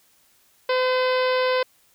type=harmonic tone; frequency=510 Hz; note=C5; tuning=44 cents flat; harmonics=1 / 2 / 3 / 4 / 5 / 6 / 7 / 8 / 9 / 10; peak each=-20 / -26 / -30 / -32 / -34 / -36 / -37 / -38 / -39 / -40 dBFS; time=0.69-1.63 s; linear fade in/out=5 ms; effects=white hiss -60 dBFS RMS until 1.94 s